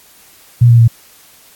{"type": "tone with pitch steps", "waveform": "sine", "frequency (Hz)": [120, 117.73, 115.51], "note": ["B2", "A#2", "A#2"], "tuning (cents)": [-49, 18, -15], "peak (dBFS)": -3, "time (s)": [0.61, 0.88], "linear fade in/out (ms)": 10, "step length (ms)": 90, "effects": ["white hiss -44 dBFS RMS until 1.55 s", "AAC 64 kbps"]}